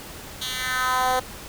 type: tone with high-pass filter sweep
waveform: 10% pulse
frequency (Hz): 255.2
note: C4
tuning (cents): -43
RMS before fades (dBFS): -24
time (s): 0.41-1.2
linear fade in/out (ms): 10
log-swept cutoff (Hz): 3400 to 570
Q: 2.4
effects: pink hiss -39 dBFS RMS until 1.48 s